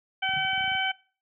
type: harmonic tone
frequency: 764 Hz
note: G5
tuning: 45 cents flat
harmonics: 1 / 2 / 3 / 4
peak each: -30 / -30 / -30 / -30 dBFS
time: 0.22-0.92 s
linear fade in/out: 10 ms
type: clicks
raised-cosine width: 5 ms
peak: -33 dBFS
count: 11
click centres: 0.291 / 0.337 / 0.374 / 0.449 / 0.532 / 0.578 / 0.608 / 0.641 / 0.678 / 0.717 / 0.751 s
type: tone with exponential decay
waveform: sine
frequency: 148.6 Hz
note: D3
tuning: 21 cents sharp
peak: -36 dBFS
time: 0.36-0.58 s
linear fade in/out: 5 ms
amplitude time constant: 47 ms
effects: noise-tail reverb RT60 0.4 s tail -21 dB re dry + high-pass 80 Hz 12 dB/octave